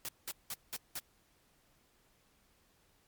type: noise bursts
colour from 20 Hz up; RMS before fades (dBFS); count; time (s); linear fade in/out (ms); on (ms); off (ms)
white; -40; 5; 0.05-0.99; 0; 36; 190
effects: pink hiss -70 dBFS RMS until 3.07 s + MP3 96 kbps